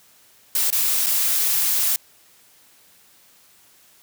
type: noise with dropouts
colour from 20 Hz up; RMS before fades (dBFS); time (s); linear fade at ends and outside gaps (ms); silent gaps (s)
blue; -20; 0.55-1.96; 2; 0.703-0.726 / 1.062-1.066
effects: white hiss -54 dBFS RMS until 4.02 s + high-pass 60 Hz 12 dB/octave